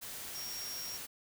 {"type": "tone in noise", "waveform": "sine", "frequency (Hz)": 5588, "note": "F8", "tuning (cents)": 0, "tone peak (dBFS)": -41, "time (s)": [0.34, 0.98], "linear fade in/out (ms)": 20, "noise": "white", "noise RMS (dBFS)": -44, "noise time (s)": [0.01, 1.07], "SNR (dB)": 0, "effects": []}